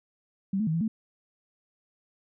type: tone with pitch steps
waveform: sine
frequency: 194.2 / 217.7 / 158.6 / 165.6 / 220.6 Hz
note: G3 / A3 / D#3 / E3 / A3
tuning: -16 / -18 / +33 / +8 / +5 cents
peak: -24 dBFS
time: 0.53-0.88 s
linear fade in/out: 5 ms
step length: 70 ms
effects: none